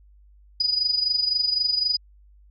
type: tone with amplitude modulation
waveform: sine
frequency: 4940 Hz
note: D#8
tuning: 13 cents flat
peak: -17 dBFS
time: 0.6-1.97 s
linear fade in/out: 5 ms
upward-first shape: sine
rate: 23.9 Hz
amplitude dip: 70%
effects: added 50 Hz sine -50 dBFS peak until 2.5 s